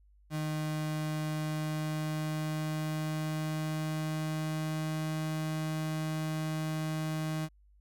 35% pulse tone with pitch glide, 154.2 to 156.62 Hz, D#3 to D#3, -15 to +12 cents, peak -30 dBFS, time 0.3-7.49 s, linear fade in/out 50 ms, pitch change +27 cents, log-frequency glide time 1.34-5.16 s, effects added 50 Hz sine -59 dBFS peak until 7.8 s

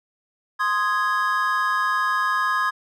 triangle chord, Ab major, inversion first, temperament equal, 1046.5 / 1244.5 / 1661.2 Hz, C6 / Eb6 / Ab6, 0 / 0 / 0 cents, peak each -22 dBFS, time 0.59-2.71 s, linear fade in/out 20 ms, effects none

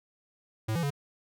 square tone with pitch steps, 109.9 / 169.1 / 141.9 Hz, A2 / E3 / C#3, -2 / +44 / +41 cents, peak -28 dBFS, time 0.68-0.905 s, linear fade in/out 10 ms, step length 75 ms, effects none

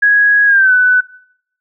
sine tone with pitch glide, 1661.2 to 1497.2 Hz, G#6 to F#6, 0 to +20 cents, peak -6 dBFS, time 0.02-1.01 s, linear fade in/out 10 ms, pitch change -180 cents, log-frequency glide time 0.46-0.73 s, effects noise-tail reverb RT60 0.7 s tail -21 dB re dry

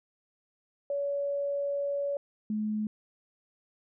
sine tone pair in turn, 566 / 213.7 Hz, C#5 / G#3, +36 / +50 cents, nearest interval octave + perfect fourth, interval 1686 cents, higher first, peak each -28 dBFS, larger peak neither, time 0.9-2.17 / 2.5-2.87 s, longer first, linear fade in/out 2 ms, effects none

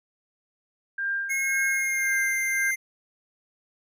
sine tone with tremolo, 1596 Hz, G6, 31 cents sharp, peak -24 dBFS, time 0.98-2.71 s, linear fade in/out 5 ms, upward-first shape sine, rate 1.9 Hz, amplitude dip 70%
square tone with pitch glide, 2164 to 2093 Hz, C#7 to C7, -42 to 0 cents, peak -25 dBFS, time 1.29-2.76 s, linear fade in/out 20 ms, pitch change -58 cents, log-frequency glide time 1.67-2.19 s
effects none

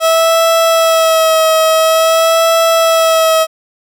30% pulse tone with vibrato, 649 Hz, E5, 27 cents flat, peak -5 dBFS, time 0-3.47 s, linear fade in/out 50 ms, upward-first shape sine, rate 0.48 Hz, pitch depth 27 cents each way, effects none

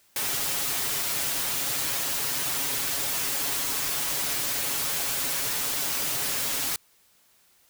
white noise with comb filter, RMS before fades -28 dBFS, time 0.16-6.76 s, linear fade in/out 2 ms, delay 7.2 ms, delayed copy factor +0.75, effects white hiss -62 dBFS RMS until 7.69 s

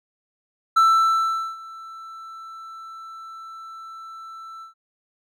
triangle tone with ADSR envelope, 1329 Hz, E6, 14 cents sharp, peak -10 dBFS, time 0.76-4.74 s, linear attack 12 ms, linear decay 790 ms, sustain -24 dB, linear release 120 ms, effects none

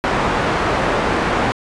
white low-pass noise, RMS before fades -18 dBFS, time 0.04-1.52 s, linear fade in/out 0 ms, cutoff 1200 Hz, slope 12 dB/octave, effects resampled to 22050 Hz

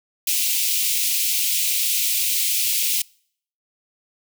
white high-pass noise, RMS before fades -21 dBFS, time 0.27-3.02 s, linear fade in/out 5 ms, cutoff 2300 Hz, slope 48 dB/octave, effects noise-tail reverb RT60 0.6 s tail -26 dB re dry

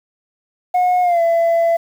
sine tone with pitch glide, 724 to 671.6 Hz, F#5 to E5, -38 to +32 cents, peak -9 dBFS, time 0.74-1.77 s, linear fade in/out 10 ms, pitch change -130 cents, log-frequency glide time 1.02-1.21 s, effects tanh soft clip ceiling -11 dBFS + 7-bit

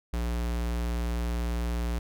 square tone, 58.9 Hz, A#1, 19 cents sharp, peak -28 dBFS, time 0.13-1.99 s, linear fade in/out 5 ms, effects none

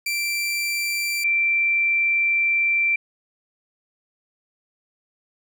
sawtooth / sine tone pair in turn, 2349 / 2349 Hz, D7 / D7, 0 / 0 cents, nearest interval unison, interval 0 cents, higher neither, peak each -19 / -17 dBFS, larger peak second, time 0.06-1.24 / 1.24-2.96 s, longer second, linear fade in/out 5 ms, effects none

